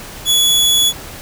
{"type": "tone", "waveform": "sawtooth", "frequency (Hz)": 3396, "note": "G#7", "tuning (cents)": 38, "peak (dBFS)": -7, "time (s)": [0.25, 0.93], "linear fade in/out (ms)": 50, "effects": ["pink hiss -32 dBFS RMS until 1.21 s"]}